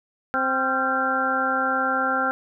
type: harmonic tone with a mistuned harmonic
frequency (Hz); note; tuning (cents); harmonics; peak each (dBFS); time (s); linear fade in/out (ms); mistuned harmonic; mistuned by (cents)
261.6; C4; 0; 1 / 2 / 3 / 4 / 5 / 6; -30 / -29 / -27 / -35 / -23 / -28; 0.34-2.31; 0; 5; +83
effects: none